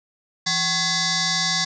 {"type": "tone with frequency modulation", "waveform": "sine", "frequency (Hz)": 167.8, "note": "E3", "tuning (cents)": 31, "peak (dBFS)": -19, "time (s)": [0.46, 1.65], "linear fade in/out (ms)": 10, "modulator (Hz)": 927, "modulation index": 6.3, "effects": []}